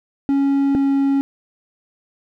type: tone pair in turn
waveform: triangle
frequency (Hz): 277.2 / 275.7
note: C#4 / C#4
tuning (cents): 0 / -9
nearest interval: unison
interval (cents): 9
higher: first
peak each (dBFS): -12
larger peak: neither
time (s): 0.29-0.75 / 0.75-1.21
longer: neither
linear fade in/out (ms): 0
effects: none